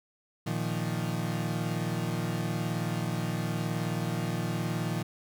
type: chord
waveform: 35% pulse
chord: Bb suspended fourth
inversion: none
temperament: equal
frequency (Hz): 116.54 / 155.56 / 174.61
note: Bb2 / Eb3 / F3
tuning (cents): 0 / 0 / 0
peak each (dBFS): -32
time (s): 0.46-5.03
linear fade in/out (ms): 10
effects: none